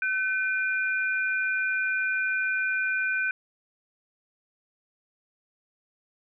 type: tone pair together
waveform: sine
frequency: 1521 / 2414 Hz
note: F#6 / D7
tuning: +47 / +47 cents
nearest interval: minor sixth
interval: 800 cents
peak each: -25 / -30 dBFS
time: 0.02-3.31 s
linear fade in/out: 2 ms
effects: none